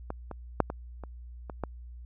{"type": "clicks", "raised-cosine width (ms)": 1, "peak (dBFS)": [-20, -24, -7, -20, -27, -24, -17], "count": 7, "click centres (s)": [0.104, 0.313, 0.603, 0.701, 1.037, 1.498, 1.637], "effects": ["added 60 Hz sine -42 dBFS peak until 2.05 s"]}